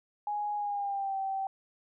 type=tone with pitch glide; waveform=sine; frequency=830.6 to 775 Hz; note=G#5 to G5; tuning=0 to -20 cents; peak=-30 dBFS; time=0.27-1.47 s; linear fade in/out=2 ms; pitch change=-120 cents; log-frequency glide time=0.56-1.17 s; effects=none